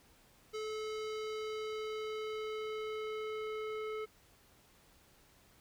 square tone with low-pass filter sweep, 432.5 Hz, A4, 30 cents flat, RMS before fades -40 dBFS, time 0.53-4.06 s, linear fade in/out 20 ms, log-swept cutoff 5600 to 2200 Hz, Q 1.2, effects pink hiss -65 dBFS RMS until 5.6 s

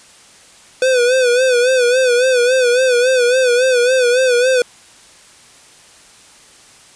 square tone with vibrato, 501 Hz, B4, 25 cents sharp, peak -11 dBFS, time 0.82-4.62 s, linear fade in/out 2 ms, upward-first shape sine, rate 3.6 Hz, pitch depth 78 cents each way, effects white hiss -44 dBFS RMS until 6.95 s + resampled to 22050 Hz

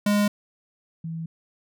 square / sine tone pair in turn, 206 / 163.5 Hz, G#3 / E3, -14 / -14 cents, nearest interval major third, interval 400 cents, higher first, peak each -19 / -29 dBFS, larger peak first, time 0.06-0.28 / 1.04-1.26 s, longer neither, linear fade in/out 5 ms, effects none

